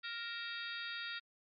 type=harmonic tone with a mistuned harmonic; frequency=466.2 Hz; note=A#4; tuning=in tune; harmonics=3 / 4 / 5 / 6 / 7 / 8 / 9 / 10; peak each=-45 / -46 / -53 / -51 / -51 / -46 / -58 / -51 dBFS; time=0.03-1.2 s; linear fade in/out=20 ms; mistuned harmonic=6; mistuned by=-79 cents; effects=MP3 64 kbps